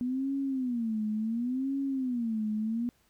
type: tone with vibrato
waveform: sine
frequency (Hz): 242.4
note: B3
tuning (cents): -32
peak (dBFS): -28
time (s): 0.01-2.89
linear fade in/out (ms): 0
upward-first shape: sine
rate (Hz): 0.7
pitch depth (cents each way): 220
effects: pink hiss -68 dBFS RMS until 3.09 s